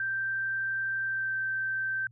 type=tone with pitch glide; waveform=sine; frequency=1568 to 1556.3 Hz; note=G6 to G6; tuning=0 to -13 cents; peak=-28 dBFS; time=0-2.07 s; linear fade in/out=2 ms; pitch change=-13 cents; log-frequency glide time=1.04-1.35 s; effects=added 118 Hz sine -53 dBFS peak until 2.11 s